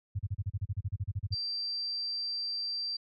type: tone bursts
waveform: sine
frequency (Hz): 98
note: G2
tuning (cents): 0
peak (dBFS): -28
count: 16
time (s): 0.15-1.346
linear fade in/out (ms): 10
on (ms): 41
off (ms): 36
type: tone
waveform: sine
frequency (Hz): 4699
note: D8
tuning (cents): 0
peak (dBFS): -32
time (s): 1.32-2.97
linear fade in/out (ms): 10
effects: high-pass 60 Hz 12 dB/octave